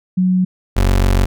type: tone pair in turn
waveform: sine / 30% pulse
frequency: 184 / 46.47 Hz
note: F#3 / F#1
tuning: -9 / +8 cents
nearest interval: 2 octaves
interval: 2383 cents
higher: first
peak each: -11 / -8 dBFS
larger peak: second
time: 0.17-0.45 / 0.76-1.26 s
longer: second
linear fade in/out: 10 ms
effects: none